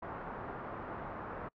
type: low-pass noise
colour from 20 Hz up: white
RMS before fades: -43 dBFS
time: 0.02-1.49 s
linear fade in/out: 10 ms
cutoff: 1300 Hz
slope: 24 dB/octave
effects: noise-tail reverb RT60 0.1 s tail -26 dB re dry